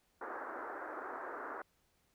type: band-pass noise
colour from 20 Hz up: white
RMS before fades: -44 dBFS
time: 0.21-1.62 s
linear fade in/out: 5 ms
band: 280 to 1600 Hz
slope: 48 dB/octave
effects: pink hiss -75 dBFS RMS until 2.14 s